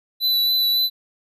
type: tone with vibrato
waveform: square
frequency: 3978 Hz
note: B7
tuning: 12 cents sharp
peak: -17 dBFS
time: 0.2-0.9 s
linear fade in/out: 50 ms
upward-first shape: sine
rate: 3.6 Hz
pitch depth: 16 cents each way
effects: none